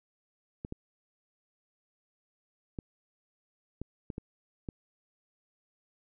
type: clicks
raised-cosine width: 3 ms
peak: -24 dBFS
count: 7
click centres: 0.649 / 0.724 / 2.788 / 3.816 / 4.102 / 4.181 / 4.688 s
effects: none